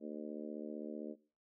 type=harmonic tone; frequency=75.6 Hz; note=D#2; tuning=49 cents flat; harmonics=3 / 4 / 5 / 6 / 7 / 8; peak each=-45 / -47 / -49 / -51 / -52 / -53 dBFS; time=0-1.16 s; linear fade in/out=50 ms; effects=noise-tail reverb RT60 0.4 s tail -21 dB re dry